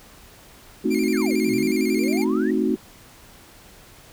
sine chord, A diminished seventh, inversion none, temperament equal, 220 / 261.6 / 311.1 / 370 Hz, A3 / C4 / Eb4 / Gb4, 0 / 0 / 0 / 0 cents, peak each -24 dBFS, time 0.84-2.76 s, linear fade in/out 10 ms
sawtooth tone with vibrato, 2254 Hz, C#7, 28 cents sharp, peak -27 dBFS, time 0.9-2.25 s, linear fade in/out 20 ms, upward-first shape square, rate 11 Hz, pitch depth 84 cents each way
sine exponential two-way sweep, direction down then up, 1934 to 116.5 to 1934 Hz, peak -33 dBFS, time 1.13-2.51 s, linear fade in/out 5 ms, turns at 1.53 s
effects pink hiss -48 dBFS RMS until 4.12 s

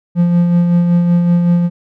triangle tone with tremolo, 173.7 Hz, F3, 9 cents flat, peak -5 dBFS, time 0.15-1.7 s, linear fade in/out 50 ms, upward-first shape sine, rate 5.3 Hz, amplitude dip 35%, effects none

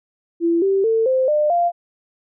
sine tone with pitch steps, 337.1 / 389.5 / 450 / 519.9 / 600.6 / 694 Hz, E4 / G4 / A4 / C5 / D5 / F5, +39 / -11 / +39 / -11 / +39 / -11 cents, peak -14 dBFS, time 0.4-1.72 s, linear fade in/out 50 ms, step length 220 ms, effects none

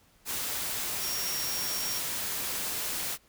sine tone in noise, 5588 Hz, F8, in tune, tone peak -34 dBFS, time 0.99-2.02 s, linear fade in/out 50 ms, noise white, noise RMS -33 dBFS, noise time 0.25-3.18 s, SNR -4 dB, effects pink hiss -63 dBFS RMS until 3.28 s

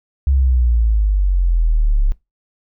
sine exponential sweep, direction down, 69.3 to 33.85 Hz, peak -11 dBFS, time 0.27-2.12 s, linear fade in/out 0 ms, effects noise-tail reverb RT60 0.2 s tail -21 dB re dry

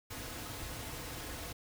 pink noise with comb filter, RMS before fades -43 dBFS, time 0.1-1.53 s, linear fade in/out 10 ms, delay 5.1 ms, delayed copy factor -0.5, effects none

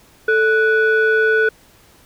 sine tone pair together, 440 / 1480 Hz, A4 / F#6, 0 / 0 cents, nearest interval octave + major sixth, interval 2100 cents, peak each -13 dBFS, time 0.28-1.49 s, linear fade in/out 5 ms, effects tanh soft clip ceiling -8 dBFS + pink hiss -50 dBFS RMS until 2.05 s

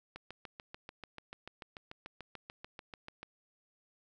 click train, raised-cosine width 0.3 ms, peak -29 dBFS, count 22, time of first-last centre 0.16-3.23 s, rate 6.84 Hz, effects none

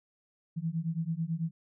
sine beating tone pair, 159.6 / 168.7 Hz, D#3 / E3, +44 / +40 cents, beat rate 9.1 Hz, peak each -33 / -33 dBFS, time 0.56-1.51 s, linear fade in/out 20 ms, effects none

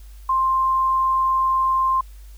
sine tone, 1052 Hz, C6, 9 cents sharp, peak -16 dBFS, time 0.29-2.01 s, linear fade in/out 5 ms, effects added 50 Hz sine -38 dBFS peak until 2.37 s + white hiss -55 dBFS RMS until 2.37 s

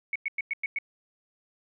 sine tone bursts, 2217 Hz, C#7, in tune, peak -26 dBFS, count 6, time 0.13-0.786 s, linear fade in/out 2 ms, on 26 ms, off 100 ms, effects none

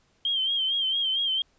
sine tone with vibrato, 3173 Hz, G7, 20 cents sharp, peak -23 dBFS, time 0.25-1.42 s, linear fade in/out 2 ms, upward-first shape sine, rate 4.4 Hz, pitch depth 63 cents each way, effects pink hiss -66 dBFS RMS until 1.58 s + resampled to 16000 Hz

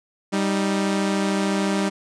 sawtooth tone pair together, 196.18 / 311.1 Hz, G3 / D#4, +2 / 0 cents, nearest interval minor sixth, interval 798 cents, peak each -17 / -22 dBFS, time 0.32-1.9 s, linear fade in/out 20 ms, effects resampled to 22050 Hz

